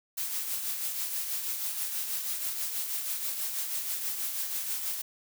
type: noise with tremolo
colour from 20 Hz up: blue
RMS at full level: -31 dBFS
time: 0.17-5.02 s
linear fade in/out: 10 ms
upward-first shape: triangle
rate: 6.2 Hz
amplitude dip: 50%
effects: none